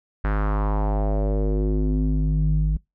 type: tone with low-pass filter sweep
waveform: square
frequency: 51.5 Hz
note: G#1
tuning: 14 cents flat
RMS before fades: -21 dBFS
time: 0.24-2.77 s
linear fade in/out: 5 ms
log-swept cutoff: 1600 to 120 Hz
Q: 2.9
effects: noise-tail reverb RT60 0.2 s tail -25 dB re dry